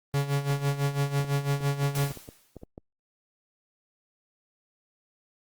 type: tone with tremolo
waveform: 45% pulse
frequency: 140.9 Hz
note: C#3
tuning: 29 cents sharp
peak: -22 dBFS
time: 0.14-2.12 s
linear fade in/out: 0 ms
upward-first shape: sine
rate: 6 Hz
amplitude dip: 75%
type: clicks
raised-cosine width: 2 ms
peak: -28 dBFS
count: 12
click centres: 1.201 / 1.246 / 1.607 / 1.831 / 1.973 / 2.037 / 2.108 / 2.173 / 2.289 / 2.567 / 2.634 / 2.779 s
type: noise with exponential decay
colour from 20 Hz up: white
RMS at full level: -35 dBFS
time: 1.95-2.64 s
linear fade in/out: 1 ms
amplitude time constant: 150 ms
effects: Opus 32 kbps